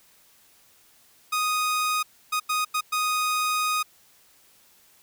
sawtooth tone bursts at uneven times, 1244.5 Hz, D#6, in tune, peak -19 dBFS, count 5, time 1.32-2.03 / 2.32-2.4 / 2.49-2.65 / 2.74-2.81 / 2.92-3.83 s, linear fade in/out 10 ms, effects white hiss -58 dBFS RMS until 5.02 s

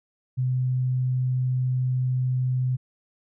sine tone, 127.6 Hz, C3, 43 cents flat, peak -21 dBFS, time 0.37-2.77 s, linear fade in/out 20 ms, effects none

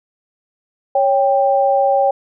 sine tone pair together, 554.4 / 789.3 Hz, C#5 / G5, 0 / +12 cents, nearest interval tritone, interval 612 cents, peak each -14 dBFS, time 0.95-2.11 s, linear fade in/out 5 ms, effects none

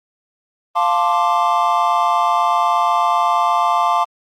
triangle chord, D minor seventh, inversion first, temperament equal, 698.5 / 880 / 1046.5 / 1174.7 Hz, F5 / A5 / C6 / D6, 0 / 0 / 0 / 0 cents, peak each -17 dBFS, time 0.75-4.05 s, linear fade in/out 20 ms, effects Opus 32 kbps

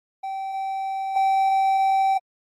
triangle tone with level steps, 774 Hz, G5, 22 cents flat, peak -25 / -23 / -15 dBFS, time 0.23-2.18 s, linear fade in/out 10 ms, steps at 0.53 / 1.16 s, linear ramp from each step 2 ms, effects AAC 48 kbps

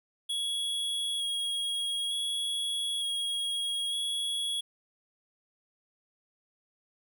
square tone with vibrato, 3322 Hz, G#7, in tune, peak -30 dBFS, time 0.29-4.61 s, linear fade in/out 10 ms, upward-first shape square, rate 0.55 Hz, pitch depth 13 cents each way, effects none

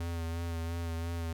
square tone with vibrato, 83.7 Hz, E2, 27 cents sharp, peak -34 dBFS, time 0-1.33 s, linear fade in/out 5 ms, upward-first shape sine, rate 2.9 Hz, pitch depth 28 cents each way, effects none

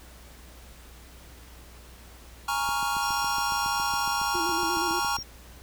square chord, Bb minor seventh, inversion third, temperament equal, 830.6 / 932.3 / 1108.7 / 1396.9 Hz, Ab5 / Bb5 / Db6 / F6, 0 / 0 / 0 / 0 cents, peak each -32 dBFS, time 2.48-5.17 s, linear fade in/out 5 ms
click train, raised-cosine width 3 ms, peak -29 dBFS, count 19, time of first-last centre 2.69-5.187 s, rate 7.21 Hz
triangle tone, 5580 Hz, F8, 2 cents flat, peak -33 dBFS, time 3.02-5.23 s, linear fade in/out 5 ms
sine tone with vibrato, 340.3 Hz, F4, 45 cents flat, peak -31 dBFS, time 4.34-5 s, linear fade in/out 10 ms, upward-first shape square, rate 8.4 Hz, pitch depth 61 cents each way
effects added 60 Hz sine -48 dBFS peak until 5.62 s + pink hiss -51 dBFS RMS until 5.62 s

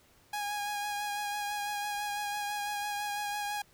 sawtooth tone with vibrato, 824 Hz, G#5, 14 cents flat, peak -29 dBFS, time 0.33-3.62 s, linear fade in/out 5 ms, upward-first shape sine, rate 6 Hz, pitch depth 19 cents each way, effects pink hiss -63 dBFS RMS until 3.73 s

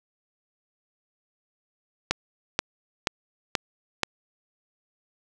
click train, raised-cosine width 0.2 ms, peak -4 dBFS, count 5, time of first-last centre 2.11-4.033 s, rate 2.08 Hz, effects none

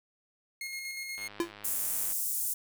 sawtooth tone with tremolo, 2151 Hz, C7, 47 cents sharp, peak -32 dBFS, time 0.61-1.28 s, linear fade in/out 2 ms, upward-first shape square, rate 8.3 Hz, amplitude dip 30%
click train, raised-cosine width 0.3 ms, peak -31 dBFS, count 98, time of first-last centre 1.18-2.122 s, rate 103 Hz
square tone with exponential decay, 340.4 Hz, F4, 44 cents flat, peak -24 dBFS, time 1.4-1.53 s, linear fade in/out 1 ms, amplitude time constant 28 ms
pink high-pass noise, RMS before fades -32 dBFS, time 1.64-2.54 s, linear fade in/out 10 ms, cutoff 8200 Hz, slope 24 dB/octave
effects none

